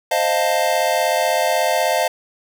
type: chord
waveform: square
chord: F dominant seventh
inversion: second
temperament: equal with one note detuned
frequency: 523.3 / 622.3 / 698.5 / 886.1 Hz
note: C5 / Eb5 / F5 / A5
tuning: 0 / 0 / 0 / +12 cents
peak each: -24 / -21 / -21 / -24 dBFS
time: 0.11-2.08 s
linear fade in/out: 5 ms
effects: none